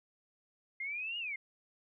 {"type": "exponential two-way sweep", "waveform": "sine", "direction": "up then down", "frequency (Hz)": [2091, 2900, 2091], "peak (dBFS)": -36, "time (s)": [0.8, 1.36], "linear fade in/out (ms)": 5, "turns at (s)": 1.18, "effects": []}